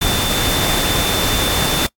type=tone in noise; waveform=sine; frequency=3552 Hz; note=A7; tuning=16 cents sharp; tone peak=-21 dBFS; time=0.01-1.87 s; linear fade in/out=10 ms; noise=pink; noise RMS=-18 dBFS; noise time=0.01-1.87 s; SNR=-6 dB; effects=noise-tail reverb RT60 0.1 s tail -23 dB re dry + AAC 64 kbps